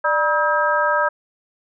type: harmonic tone with a mistuned harmonic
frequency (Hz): 320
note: D#4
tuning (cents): +49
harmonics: 2 / 3 / 4 / 5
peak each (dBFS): -21 / -21 / -21 / -21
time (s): 0.04-1.09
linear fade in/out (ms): 10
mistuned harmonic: 2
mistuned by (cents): -130
effects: none